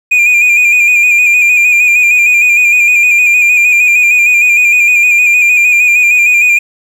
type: tone with vibrato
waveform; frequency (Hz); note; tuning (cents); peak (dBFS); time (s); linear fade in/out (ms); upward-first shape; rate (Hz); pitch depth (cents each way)
triangle; 2432; D#7; -40; -3; 0.11-6.59; 10; square; 6.5; 33
effects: 7-bit